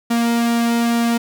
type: tone with flanger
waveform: sawtooth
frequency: 234.1 Hz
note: A#3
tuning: 8 cents sharp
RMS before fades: -17 dBFS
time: 0.1-1.18 s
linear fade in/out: 10 ms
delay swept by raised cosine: 1.9 to 2.5 ms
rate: 2.3 Hz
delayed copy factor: -0.65
effects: none